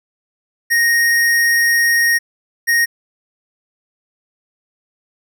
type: tone pair in turn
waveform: square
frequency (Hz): 1864.7 / 1864.7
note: A#6 / A#6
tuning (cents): 0 / 0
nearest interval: unison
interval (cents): 0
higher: neither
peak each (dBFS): -12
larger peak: neither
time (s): 0.7-2.19 / 2.67-2.86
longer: first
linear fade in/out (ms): 20
effects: none